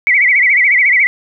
sine tone with vibrato, 2120 Hz, C7, 22 cents sharp, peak -7 dBFS, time 0.07-1.07 s, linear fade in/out 0 ms, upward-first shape sine, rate 14 Hz, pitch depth 150 cents each way, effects none

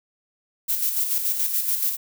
violet noise with tremolo, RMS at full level -22 dBFS, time 0.68-1.97 s, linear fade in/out 20 ms, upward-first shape square, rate 7 Hz, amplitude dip 45%, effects none

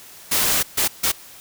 white noise bursts at uneven times, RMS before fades -19 dBFS, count 3, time 0.31-0.63 / 0.77-0.88 / 1.03-1.12 s, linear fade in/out 10 ms, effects white hiss -43 dBFS RMS until 1.4 s

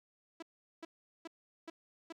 sawtooth tone bursts, 329.6 Hz, E4, in tune, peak -39 dBFS, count 5, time 0.4-2.125 s, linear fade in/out 5 ms, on 25 ms, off 400 ms, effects low-pass 6000 Hz 12 dB/octave + 13-bit

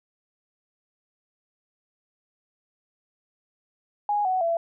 sine tone with pitch steps, 827 / 745.3 / 671.7 Hz, G#5 / F#5 / E5, -8 / +12 / +32 cents, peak -21 dBFS, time 4.09-4.57 s, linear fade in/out 2 ms, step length 160 ms, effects none

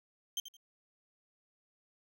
30% pulse tone with echo, 3155 Hz, G7, 10 cents sharp, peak -30 dBFS, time 0.37-0.4 s, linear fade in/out 2 ms, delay 84 ms, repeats 2, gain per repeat -12 dB, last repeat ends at 0.568 s, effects none

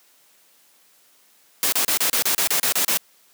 white noise bursts, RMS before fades -20 dBFS, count 11, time 1.63-2.973 s, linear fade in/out 0 ms, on 93 ms, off 32 ms, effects white hiss -57 dBFS RMS until 3.33 s + high-pass 200 Hz 12 dB/octave

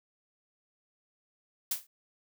blue noise with exponential decay, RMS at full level -26 dBFS, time 1.71-1.87 s, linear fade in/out 5 ms, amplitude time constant 33 ms, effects none

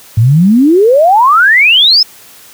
sine exponential sweep, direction up, 104.4 to 5330 Hz, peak -3 dBFS, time 0.17-2.03 s, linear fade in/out 5 ms, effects white hiss -37 dBFS RMS until 2.53 s + high-pass 60 Hz 12 dB/octave

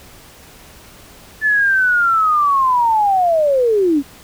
sine linear sweep, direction down, 1751 to 264.7 Hz, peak -11 dBFS, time 1.41-4.03 s, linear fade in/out 50 ms, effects pink hiss -42 dBFS RMS until 4.23 s

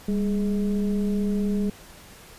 sine tone with frequency modulation, 200.2 Hz, G3, 37 cents sharp, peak -21 dBFS, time 0.08-1.7 s, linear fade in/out 5 ms, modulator 218 Hz, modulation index 0.67, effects pink hiss -47 dBFS RMS until 2.38 s + resampled to 32000 Hz

